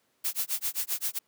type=noise with tremolo; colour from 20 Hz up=blue; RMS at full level=-28 dBFS; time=0.24-1.19 s; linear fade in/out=10 ms; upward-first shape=sine; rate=7.6 Hz; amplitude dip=100%; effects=pink hiss -71 dBFS RMS until 1.27 s + high-pass 200 Hz 12 dB/octave